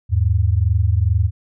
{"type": "tone pair together", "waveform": "sine", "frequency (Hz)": [80.9, 103.28], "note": ["E2", "G#2"], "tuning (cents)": [-32, -9], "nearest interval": "major third", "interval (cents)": 423, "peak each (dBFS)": -16, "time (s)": [0.09, 1.31], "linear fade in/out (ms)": 50, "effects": []}